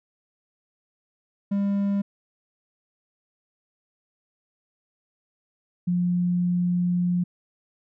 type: tone pair in turn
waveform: triangle / sine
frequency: 200 / 177.14 Hz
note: G3 / F3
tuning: +35 / +25 cents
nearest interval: major second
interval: 210 cents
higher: first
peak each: -19 / -20 dBFS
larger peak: first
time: 1.51-2.02 / 5.87-7.24 s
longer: second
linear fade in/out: 10 ms
effects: none